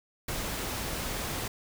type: noise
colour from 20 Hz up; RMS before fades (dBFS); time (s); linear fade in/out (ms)
pink; -34; 0.28-1.48; 5
effects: none